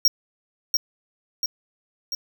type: tone with echo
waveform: square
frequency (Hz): 5580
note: F8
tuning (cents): -2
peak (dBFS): -14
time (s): 0.05-0.08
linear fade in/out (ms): 2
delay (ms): 690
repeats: 3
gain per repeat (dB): -4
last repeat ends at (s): 2.15
effects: none